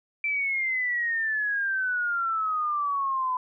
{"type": "exponential sweep", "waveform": "sine", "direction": "down", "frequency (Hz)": [2344, 1003], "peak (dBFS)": -24, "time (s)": [0.24, 3.37], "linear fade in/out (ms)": 2, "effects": []}